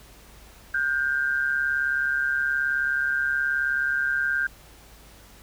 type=tone pair together; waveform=sine; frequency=1443 / 1581.9 Hz; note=F#6 / G6; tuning=-44 / +15 cents; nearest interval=major second; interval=159 cents; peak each=-27 / -23 dBFS; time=0.74-4.47 s; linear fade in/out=5 ms; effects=added 53 Hz sine -51 dBFS peak until 5.42 s + pink hiss -51 dBFS RMS until 5.42 s